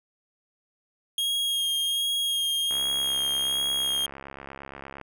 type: tone with vibrato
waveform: 45% pulse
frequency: 3257 Hz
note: G#7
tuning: 34 cents flat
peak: -24 dBFS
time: 1.18-4.06 s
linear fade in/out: 2 ms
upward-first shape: sine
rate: 1.3 Hz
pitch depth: 18 cents each way
type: click train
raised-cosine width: 0.5 ms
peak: -24 dBFS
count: 159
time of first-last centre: 2.71-5.013 s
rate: 68.6 Hz
effects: none